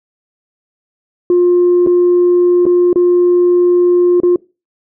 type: tone with dropouts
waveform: sine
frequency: 354.1 Hz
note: F4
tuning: 24 cents sharp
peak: -5 dBFS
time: 1.3-4.36 s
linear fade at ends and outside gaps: 2 ms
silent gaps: 1.864-1.871 / 2.655-2.664 / 2.93-2.958 / 4.202-4.233 s
effects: noise-tail reverb RT60 0.3 s tail -24 dB re dry + tanh soft clip ceiling -4 dBFS